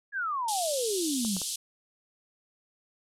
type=exponential sweep; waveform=sine; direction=down; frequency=1700 to 174.61 Hz; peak=-28 dBFS; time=0.12-1.4 s; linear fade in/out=50 ms
type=band-pass noise; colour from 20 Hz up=white; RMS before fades=-34 dBFS; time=0.48-1.56 s; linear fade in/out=5 ms; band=3100 to 11000 Hz; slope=48 dB/octave
type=clicks; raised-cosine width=1 ms; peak=-27 dBFS; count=3; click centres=1.249 / 1.367 / 1.417 s
effects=none